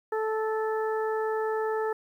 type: harmonic tone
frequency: 437.6 Hz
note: A4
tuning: 9 cents flat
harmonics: 1 / 2 / 3 / 4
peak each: -27 / -33 / -37 / -39 dBFS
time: 0.12-1.93 s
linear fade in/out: 5 ms
effects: 10-bit